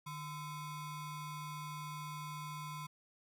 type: ring-modulated tone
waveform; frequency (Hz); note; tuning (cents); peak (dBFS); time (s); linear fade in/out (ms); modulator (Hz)
square; 587.3; D5; 0; -40; 0.06-2.87; 10; 435
effects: none